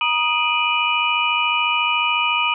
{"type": "tone cluster", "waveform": "sine", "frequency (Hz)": [949, 1242, 2400, 2494, 2947], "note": ["A#5", "D#6", "D7", "D#7", "F#7"], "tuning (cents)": [31, -3, 37, 3, -8], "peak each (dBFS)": -23, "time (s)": [0.01, 2.54], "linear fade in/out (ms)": 2, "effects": []}